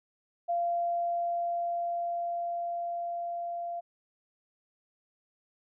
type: tone with level ramp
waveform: sine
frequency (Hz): 690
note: F5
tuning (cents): -21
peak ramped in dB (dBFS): -26 to -33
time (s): 0.48-3.81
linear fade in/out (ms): 20
effects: none